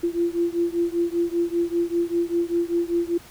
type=beating tone pair; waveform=sine; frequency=340.5 / 345.6 Hz; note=F4 / F4; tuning=-44 / -18 cents; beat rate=5.1 Hz; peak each=-23 / -24 dBFS; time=0.03-3.18 s; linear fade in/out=10 ms; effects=pink hiss -47 dBFS RMS until 3.3 s